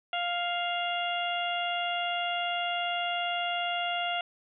harmonic tone with a mistuned harmonic, 700 Hz, F5, 4 cents sharp, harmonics 1 / 2 / 3 / 4 / 5, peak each -31 / -36 / -38 / -34 / -39 dBFS, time 0.13-4.21 s, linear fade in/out 2 ms, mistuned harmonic 5, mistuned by -72 cents, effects none

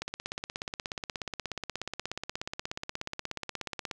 click train, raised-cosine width 0.2 ms, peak -17 dBFS, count 66, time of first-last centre 0.02-3.912 s, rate 16.7 Hz, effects none

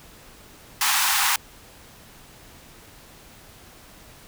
pink high-pass noise, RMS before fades -21 dBFS, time 0.81-1.36 s, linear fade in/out 2 ms, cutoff 790 Hz, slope 96 dB/octave, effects pink hiss -48 dBFS RMS until 4.27 s

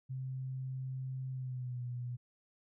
sine tone with pitch glide, 130.81 to 122.76 Hz, C3 to B2, 0 to -10 cents, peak -37 dBFS, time 0.09-2.17 s, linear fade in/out 20 ms, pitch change -110 cents, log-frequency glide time 1.31-1.82 s, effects none

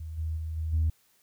sine tone with level steps, 79.6 Hz, D#2, 40 cents sharp, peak -35 / -28 / -31 / -28 / -21 dBFS, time 0-0.9 s, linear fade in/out 5 ms, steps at 0.17 / 0.36 / 0.56 / 0.72 s, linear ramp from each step 20 ms, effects tanh soft clip ceiling -19 dBFS + white hiss -66 dBFS RMS until 1.22 s

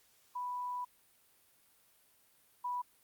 sine tone pair in turn, 987.8 / 983.9 Hz, B5 / B5, 0 / -7 cents, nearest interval unison, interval 7 cents, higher first, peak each -36 / -34 dBFS, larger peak second, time 0.35-0.85 / 2.64-2.82 s, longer first, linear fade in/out 10 ms, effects white hiss -68 dBFS RMS until 3.03 s + Opus 48 kbps

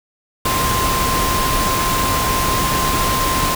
sine tone in noise, 1046.5 Hz, C6, in tune, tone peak -19 dBFS, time 0.45-3.55 s, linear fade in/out 5 ms, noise pink, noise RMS -19 dBFS, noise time 0.45-3.55 s, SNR -3 dB, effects none

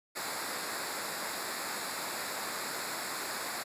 pink noise with comb filter, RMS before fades -37 dBFS, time 0.15-3.64 s, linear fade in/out 20 ms, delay 0.33 ms, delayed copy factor -0.7, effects high-pass 200 Hz 12 dB/octave + resampled to 32000 Hz

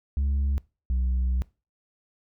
sine tone pair in turn, 69.3 / 62.81 Hz, C#2 / B1, 0 / +30 cents, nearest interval major second, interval 170 cents, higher first, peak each -19 dBFS, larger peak neither, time 0.17-0.58 / 0.9-1.42 s, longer second, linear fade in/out 0 ms, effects noise-tail reverb RT60 0.3 s tail -24 dB re dry + tanh soft clip ceiling -21 dBFS

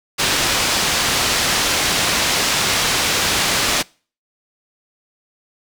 white low-pass noise, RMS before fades -18 dBFS, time 0.18-3.83 s, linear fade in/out 20 ms, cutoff 5600 Hz, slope 12 dB/octave, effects noise-tail reverb RT60 0.4 s tail -25 dB re dry

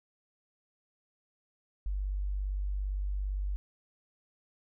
sine tone, 48.79 Hz, G1, 7 cents flat, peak -30 dBFS, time 1.86-3.56 s, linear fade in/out 0 ms, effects none

